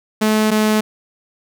sawtooth tone pair in turn, 215.8 / 215 Hz, A3 / A3, -33 / -40 cents, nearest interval unison, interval 7 cents, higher first, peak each -9 dBFS, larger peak neither, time 0.21-0.51 / 0.51-0.81 s, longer neither, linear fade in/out 10 ms, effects none

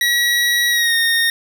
25% pulse tone with pitch glide, 1919 to 1846.2 Hz, A#6 to A#6, +50 to -17 cents, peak -10 dBFS, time 0.01-1.3 s, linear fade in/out 2 ms, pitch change -67 cents, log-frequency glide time 0.7-0.95 s, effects none

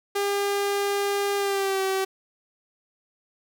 sawtooth tone with pitch glide, 402.3 to 383.5 Hz, G4 to G4, +45 to -38 cents, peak -19 dBFS, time 0.15-2.05 s, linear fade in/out 10 ms, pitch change -83 cents, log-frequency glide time 1.37-1.82 s, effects none

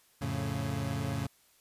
30% pulse chord, F augmented, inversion none, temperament equal, 87.31 / 110 / 138.59 Hz, F2 / A2 / C#3, 0 / 0 / 0 cents, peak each -36 / -33 / -32 dBFS, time 0.21-1.27 s, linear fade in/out 10 ms, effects white hiss -65 dBFS RMS until 1.6 s + resampled to 32000 Hz

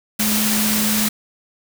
sine tone in noise, 213.5 Hz, G#3, 48 cents sharp, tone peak -20 dBFS, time 0.19-1.09 s, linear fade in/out 10 ms, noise white, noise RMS -20 dBFS, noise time 0.19-1.09 s, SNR -3 dB, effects none

